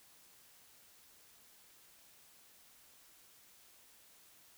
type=silence; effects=white hiss -63 dBFS RMS until 4.57 s